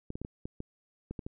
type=clicks; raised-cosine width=3 ms; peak=-25 dBFS; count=9; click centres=0.104 / 0.155 / 0.216 / 0.249 / 0.455 / 0.604 / 1.11 / 1.192 / 1.265 s; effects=none